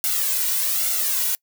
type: noise with flanger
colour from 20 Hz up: blue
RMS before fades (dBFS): -22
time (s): 0.04-1.35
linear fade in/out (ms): 0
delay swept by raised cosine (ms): 1.4 to 2.09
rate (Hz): 1.2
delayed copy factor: +0.8
effects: noise-tail reverb RT60 0.1 s tail -26 dB re dry